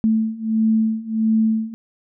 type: beating tone pair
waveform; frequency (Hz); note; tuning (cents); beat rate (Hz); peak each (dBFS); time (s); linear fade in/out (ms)
sine; 220 / 221.5; A3 / A3; 0 / +12; 1.5; -20 / -18; 0.04-1.74; 0
effects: none